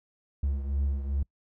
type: beating tone pair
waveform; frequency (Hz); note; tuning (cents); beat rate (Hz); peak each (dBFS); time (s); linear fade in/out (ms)
triangle; 69 / 71.5; C#2 / D2; -7 / -46; 2.5; -25 / -32; 0.43-1.23; 5
effects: noise-tail reverb RT60 0.1 s tail -26 dB re dry